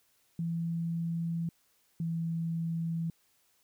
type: tone pair in turn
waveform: sine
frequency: 167.2 / 165.47 Hz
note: E3 / E3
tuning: +25 / +7 cents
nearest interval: unison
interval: 18 cents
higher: first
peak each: -30 / -30 dBFS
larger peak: neither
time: 0.39-1.49 / 2-3.1 s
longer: neither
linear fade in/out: 2 ms
effects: white hiss -70 dBFS RMS until 3.63 s